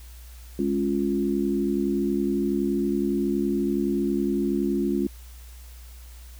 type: chord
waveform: sine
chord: Db major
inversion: second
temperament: equal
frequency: 207.7 / 277.2 / 349.2 Hz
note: Ab3 / Db4 / F4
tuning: 0 / 0 / 0 cents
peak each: -26 dBFS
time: 0.59-5.07 s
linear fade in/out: 2 ms
effects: added 60 Hz sine -41 dBFS peak until 6.39 s + white hiss -52 dBFS RMS until 6.39 s